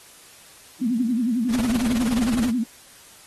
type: tone with vibrato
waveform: sine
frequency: 237.6 Hz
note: A#3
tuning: 33 cents sharp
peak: -19 dBFS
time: 0.81-2.64 s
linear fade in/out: 10 ms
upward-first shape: sine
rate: 11 Hz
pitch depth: 150 cents each way
type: noise with tremolo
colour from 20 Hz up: pink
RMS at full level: -28 dBFS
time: 1.48-2.52 s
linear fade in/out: 50 ms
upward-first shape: sine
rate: 19 Hz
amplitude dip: 80%
effects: white hiss -48 dBFS RMS until 3.26 s + AAC 32 kbps